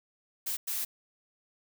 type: noise bursts at uneven times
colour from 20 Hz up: blue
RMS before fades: -33 dBFS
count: 2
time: 0.46-0.57 / 0.67-0.85 s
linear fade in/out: 10 ms
effects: none